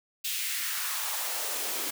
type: noise with high-pass filter sweep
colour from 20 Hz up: white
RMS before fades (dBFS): -32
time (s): 0.24-1.91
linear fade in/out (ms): 10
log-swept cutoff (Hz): 3000 to 270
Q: 1.7
effects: none